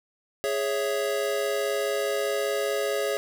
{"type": "chord", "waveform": "square", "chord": "C# minor", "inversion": "second", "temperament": "equal", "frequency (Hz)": [415.3, 554.4, 659.3], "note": ["G#4", "C#5", "E5"], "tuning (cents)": [0, 0, 0], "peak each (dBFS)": [-29, -29, -33], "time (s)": [0.44, 3.17], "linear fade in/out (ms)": 0, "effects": []}